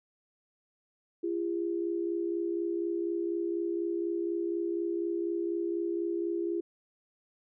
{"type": "tone pair together", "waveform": "sine", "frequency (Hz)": [340, 404.1], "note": ["F4", "G#4"], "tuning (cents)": [-46, -47], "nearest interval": "minor third", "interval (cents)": 299, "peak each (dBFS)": [-30, -35], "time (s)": [1.23, 6.61], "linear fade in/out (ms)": 10, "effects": []}